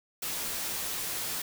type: noise with comb filter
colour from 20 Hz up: white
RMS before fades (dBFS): -34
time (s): 0.22-1.42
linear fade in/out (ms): 5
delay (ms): 15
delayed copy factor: -0.5
effects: none